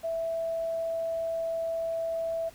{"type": "tone", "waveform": "sine", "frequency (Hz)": 659.3, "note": "E5", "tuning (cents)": 0, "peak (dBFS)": -28, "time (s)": [0.03, 2.5], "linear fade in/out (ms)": 20, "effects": ["pink hiss -54 dBFS RMS until 2.54 s"]}